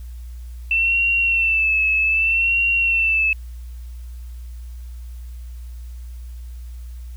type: tone with vibrato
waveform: sine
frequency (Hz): 2670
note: E7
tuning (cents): +22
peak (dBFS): -15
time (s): 0.71-3.33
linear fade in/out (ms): 2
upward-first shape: sine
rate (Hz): 0.64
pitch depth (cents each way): 52
effects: added 60 Hz sine -31 dBFS peak until 7.16 s + white hiss -55 dBFS RMS until 7.16 s